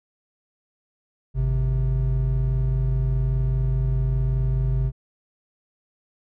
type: tone pair together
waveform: triangle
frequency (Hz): 51.91 / 130.81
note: G#1 / C3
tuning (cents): 0 / 0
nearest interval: octave + major third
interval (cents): 1600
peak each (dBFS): -20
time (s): 1.34-4.92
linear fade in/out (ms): 50
effects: none